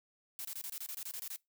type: noise bursts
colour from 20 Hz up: blue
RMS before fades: -42 dBFS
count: 12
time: 0.39-1.361 s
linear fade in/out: 0 ms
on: 58 ms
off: 25 ms
effects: noise-tail reverb RT60 0.2 s tail -24 dB re dry